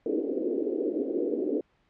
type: band-pass noise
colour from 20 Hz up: white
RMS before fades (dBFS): -29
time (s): 0.06-1.61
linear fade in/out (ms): 2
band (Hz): 270 to 470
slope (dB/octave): 48
effects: pink hiss -68 dBFS RMS until 1.89 s + low-pass 3000 Hz 12 dB/octave